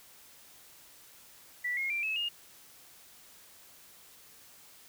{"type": "tone with pitch steps", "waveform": "sine", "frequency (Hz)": [1963, 2153, 2362, 2590, 2841], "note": ["B6", "C7", "D7", "E7", "F7"], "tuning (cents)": [-11, 49, 9, -31, 29], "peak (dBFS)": -30, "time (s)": [1.64, 2.29], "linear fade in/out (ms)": 10, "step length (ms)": 130, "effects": ["white hiss -56 dBFS RMS until 4.88 s"]}